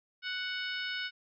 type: harmonic tone with a mistuned harmonic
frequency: 741 Hz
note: F#5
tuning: 2 cents sharp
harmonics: 2 / 3 / 4 / 5 / 6 / 7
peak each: -37 / -41 / -40 / -43 / -47 / -46 dBFS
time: 0.22-1.11 s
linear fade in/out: 50 ms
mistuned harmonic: 6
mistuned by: -23 cents
effects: none